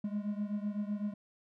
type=beating tone pair; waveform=triangle; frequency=204.4 / 212.3 Hz; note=G#3 / G#3; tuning=-27 / +38 cents; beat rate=7.9 Hz; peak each=-33 / -36 dBFS; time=0.04-1.14 s; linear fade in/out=5 ms; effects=none